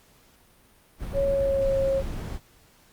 brown noise, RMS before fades -32 dBFS, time 0.98-2.4 s, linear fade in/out 50 ms
sine tone with pitch glide, 554 to 541.7 Hz, C#5 to C#5, -1 to -40 cents, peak -21 dBFS, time 1.13-2.03 s, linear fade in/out 50 ms, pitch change -39 cents, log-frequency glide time 1.3-1.77 s
effects pink hiss -58 dBFS RMS until 2.92 s + Opus 48 kbps

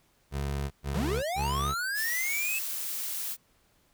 25% pulse tone bursts, 70 Hz, C#2, 18 cents sharp, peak -26 dBFS, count 3, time 0.31-1.75 s, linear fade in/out 50 ms, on 400 ms, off 120 ms
square linear sweep, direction up, 128.5 to 2637 Hz, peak -30 dBFS, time 0.94-2.59 s, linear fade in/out 5 ms
blue noise, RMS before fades -34 dBFS, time 1.94-3.37 s, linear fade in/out 50 ms
effects pink hiss -67 dBFS RMS until 3.93 s

